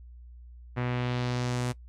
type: tone with low-pass filter sweep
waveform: sawtooth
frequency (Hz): 123.47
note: B2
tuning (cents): 0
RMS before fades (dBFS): -30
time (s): 0.76-1.73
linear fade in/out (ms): 20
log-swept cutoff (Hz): 2000 to 9700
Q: 1.4
effects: noise-tail reverb RT60 0.1 s tail -20 dB re dry + added 60 Hz sine -45 dBFS peak until 1.88 s